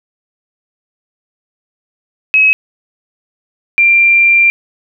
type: tone pair in turn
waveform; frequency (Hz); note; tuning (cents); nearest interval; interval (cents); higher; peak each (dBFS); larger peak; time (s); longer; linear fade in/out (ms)
sine; 2559 / 2374; D#7 / D7; +48 / +18; minor second; 130; first; -5; neither; 2.34-2.53 / 3.78-4.5; second; 0
effects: none